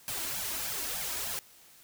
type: noise with flanger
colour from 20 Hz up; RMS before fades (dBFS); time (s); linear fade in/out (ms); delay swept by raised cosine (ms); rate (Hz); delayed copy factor
white; -35; 0.08-1.39; 0; 1.2 to 3.2; 3.3; +0.7
effects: white hiss -57 dBFS RMS until 1.83 s